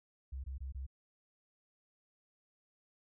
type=tone bursts; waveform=sine; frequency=66.4 Hz; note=C2; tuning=26 cents sharp; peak=-39 dBFS; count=4; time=0.32-0.866 s; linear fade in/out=10 ms; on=120 ms; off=22 ms; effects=none